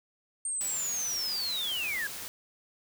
sine linear sweep, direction down, 8730 to 1600 Hz, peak -30 dBFS, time 0.45-2.07 s, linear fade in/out 2 ms
white noise, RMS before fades -40 dBFS, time 0.61-2.28 s, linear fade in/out 0 ms
effects none

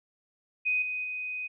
sine tone with level steps, 2500 Hz, D#7, 8 cents sharp, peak -24 / -30 / -32 dBFS, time 0.65-1.48 s, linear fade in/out 20 ms, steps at 0.82 / 1.04 s, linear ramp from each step 2 ms, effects none

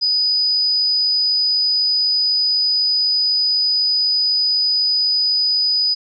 sine tone, 4974 Hz, D#8, 1 cent flat, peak -14 dBFS, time 0.01-5.95 s, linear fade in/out 20 ms, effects none

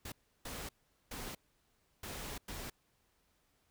pink noise bursts at uneven times, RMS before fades -44 dBFS, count 5, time 0.05-0.12 / 0.45-0.69 / 1.11-1.35 / 2.03-2.38 / 2.48-2.7 s, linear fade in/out 5 ms, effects pink hiss -75 dBFS RMS until 3.7 s

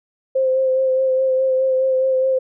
sine tone with vibrato, 523.3 Hz, C5, in tune, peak -14 dBFS, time 0.35-2.39 s, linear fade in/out 10 ms, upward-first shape sine, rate 4.8 Hz, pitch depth 20 cents each way, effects none

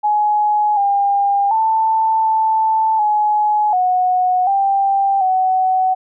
sine tone with pitch steps, 840 / 802 / 886 / 881 / 843 / 733 / 788 / 749 Hz, G#5 / G5 / A5 / A5 / G#5 / F#5 / G5 / F#5, +19 / +39 / +12 / +2 / +26 / -16 / +9 / +21 cents, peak -12 dBFS, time 0.03-5.95 s, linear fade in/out 20 ms, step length 740 ms, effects none

